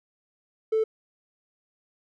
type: tone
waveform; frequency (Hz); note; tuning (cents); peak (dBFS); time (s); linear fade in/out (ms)
triangle; 440; A4; 0; -17; 0.72-0.84; 10
effects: tanh soft clip ceiling -17 dBFS